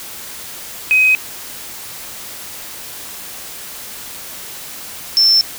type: tone pair in turn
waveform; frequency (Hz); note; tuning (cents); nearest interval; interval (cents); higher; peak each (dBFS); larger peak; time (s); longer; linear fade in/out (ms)
triangle; 2523 / 5346; D#7 / E8; +23 / +23; octave + minor second; 1300; second; -5; neither; 0.91-1.15 / 5.17-5.41; neither; 0
effects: tanh soft clip ceiling -6 dBFS + white hiss -31 dBFS RMS until 5.58 s